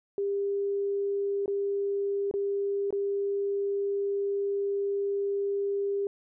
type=tone with dropouts; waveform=sine; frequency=399.9 Hz; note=G4; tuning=35 cents sharp; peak=-26 dBFS; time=0.18-6.07 s; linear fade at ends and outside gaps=1 ms; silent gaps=1.459-1.479 / 2.312-2.339 / 2.906-2.926 s; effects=none